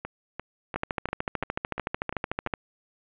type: two click trains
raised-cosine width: 0.5 ms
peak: -12 / -18 dBFS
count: 25 / 8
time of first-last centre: 0.76-2.538 / 0.05-2.472 s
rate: 13.5 / 2.89 Hz
effects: resampled to 8000 Hz + 7-bit